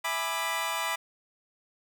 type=chord; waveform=20% pulse; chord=E dominant seventh; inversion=none; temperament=equal with one note detuned; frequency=659.3 / 830.6 / 987.8 / 1189.7 Hz; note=E5 / G#5 / B5 / D6; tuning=0 / 0 / 0 / +22 cents; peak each=-32 / -32 / -27 / -29 dBFS; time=0.04-0.96 s; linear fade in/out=10 ms; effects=none